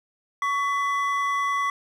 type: tone pair together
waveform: triangle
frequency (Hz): 1122.5 / 2000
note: C#6 / B6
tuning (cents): +21 / +21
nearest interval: minor seventh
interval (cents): 1000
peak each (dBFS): -21 / -27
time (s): 0.42-1.7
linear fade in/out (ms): 2
effects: none